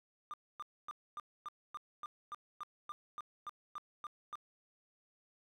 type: tone bursts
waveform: triangle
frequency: 1200 Hz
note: D6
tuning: 37 cents sharp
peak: -39 dBFS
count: 15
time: 0.31-4.355 s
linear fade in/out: 0 ms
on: 27 ms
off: 260 ms
effects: none